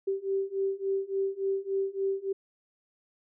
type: beating tone pair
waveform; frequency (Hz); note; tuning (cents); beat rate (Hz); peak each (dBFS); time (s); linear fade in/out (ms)
sine; 387.7 / 391.2; G4 / G4; -19 / -4; 3.5; -31 / -30; 0.07-2.33; 10
effects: none